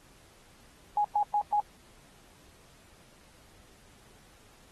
sine tone bursts, 830.6 Hz, G#5, in tune, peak -23 dBFS, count 4, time 0.97-1.6 s, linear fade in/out 2 ms, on 75 ms, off 110 ms, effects pink hiss -59 dBFS RMS until 4.71 s + AAC 32 kbps

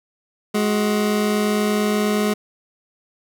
25% pulse tone pair together, 210 / 371.5 Hz, G#3 / F#4, +19 / +7 cents, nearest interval minor seventh, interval 988 cents, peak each -14 / -24 dBFS, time 0.54-2.34 s, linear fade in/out 10 ms, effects none

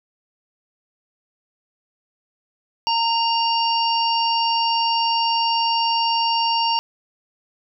harmonic tone with a mistuned harmonic, 920 Hz, A#5, 23 cents flat, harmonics 1 / 3 / 5 / 6, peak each -19 / -24 / -26 / -27 dBFS, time 2.87-6.79 s, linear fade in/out 0 ms, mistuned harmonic 3, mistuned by +35 cents, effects none

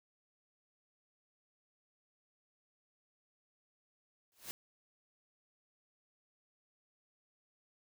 white noise with exponential growth, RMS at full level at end -40 dBFS, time 4.32-4.51 s, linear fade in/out 0 ms, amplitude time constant 40 ms, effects none

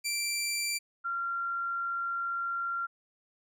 15% pulse / sine tone pair in turn, 2349 / 1378.7 Hz, D7 / F6, 0 / -23 cents, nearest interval major sixth, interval 923 cents, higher first, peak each -23 / -30 dBFS, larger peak first, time 0.04-0.79 / 1.04-2.87 s, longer second, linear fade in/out 20 ms, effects none

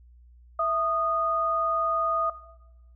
sine tone pair together, 660.7 / 1235 Hz, E5 / D#6, +4 / -13 cents, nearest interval major seventh, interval 1083 cents, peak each -27 / -24 dBFS, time 0.59-2.3 s, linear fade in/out 5 ms, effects noise-tail reverb RT60 1.0 s tail -17 dB re dry + added 60 Hz sine -50 dBFS peak until 2.95 s

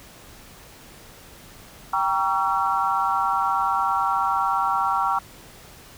sine chord, G diminished seventh, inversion none, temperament just, 784 / 940.8 / 1128.9 / 1354.7 Hz, G5 / Bb5 / Db6 / Fb6, 0 / +16 / +31 / +47 cents, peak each -25 dBFS, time 1.93-5.19 s, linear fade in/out 5 ms, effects pink hiss -46 dBFS RMS until 5.97 s

